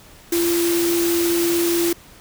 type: tone in noise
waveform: sine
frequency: 341.6 Hz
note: F4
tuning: 38 cents flat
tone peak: -17 dBFS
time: 0.32-1.93 s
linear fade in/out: 5 ms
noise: white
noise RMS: -25 dBFS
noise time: 0.32-1.93 s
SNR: +5 dB
effects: pink hiss -46 dBFS RMS until 2.2 s